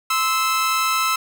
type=tone pair together; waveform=sawtooth; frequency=1040 / 1310.3 Hz; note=C6 / E6; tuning=-11 / -11 cents; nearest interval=major third; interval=400 cents; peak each=-21 / -15 dBFS; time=0.1-1.16 s; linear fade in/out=5 ms; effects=none